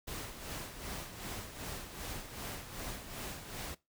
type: noise with tremolo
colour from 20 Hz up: pink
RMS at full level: -41 dBFS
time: 0.07-3.75 s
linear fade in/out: 10 ms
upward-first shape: sine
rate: 2.6 Hz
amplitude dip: 60%
effects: noise-tail reverb RT60 0.2 s tail -19 dB re dry